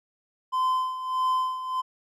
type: tone with tremolo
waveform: triangle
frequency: 1028 Hz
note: C6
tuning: 31 cents flat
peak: -19 dBFS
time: 0.52-1.82 s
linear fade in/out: 20 ms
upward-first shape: sine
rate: 1.6 Hz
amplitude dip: 70%
effects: none